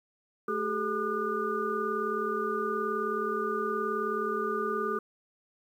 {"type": "tone cluster", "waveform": "sine", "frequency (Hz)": [217.5, 390.6, 429.6, 1208, 1465], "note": ["A3", "G4", "A4", "D6", "F#6"], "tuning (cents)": [-20, -6, -41, 48, -18], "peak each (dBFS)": [-38, -34, -33, -32, -39], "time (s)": [0.48, 4.99], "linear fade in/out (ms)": 5, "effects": ["10-bit"]}